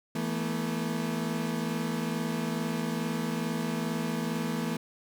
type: chord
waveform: 35% pulse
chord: E suspended fourth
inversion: none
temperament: equal with one note detuned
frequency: 164.81 / 220 / 242.3 Hz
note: E3 / A3 / B3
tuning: 0 / 0 / -33 cents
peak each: -32 dBFS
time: 0.15-4.77 s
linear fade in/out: 5 ms
effects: none